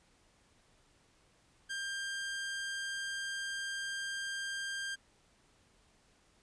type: tone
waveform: sawtooth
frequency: 1593 Hz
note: G6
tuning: 27 cents sharp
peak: -33 dBFS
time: 1.69-4.96 s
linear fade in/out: 20 ms
effects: pink hiss -68 dBFS RMS until 6.42 s + resampled to 22050 Hz